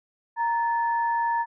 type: tone pair together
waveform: sine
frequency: 930.8 / 1744 Hz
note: A#5 / A6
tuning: -3 / -16 cents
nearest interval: major seventh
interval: 1087 cents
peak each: -22 / -32 dBFS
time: 0.36-1.46 s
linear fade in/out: 50 ms
effects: none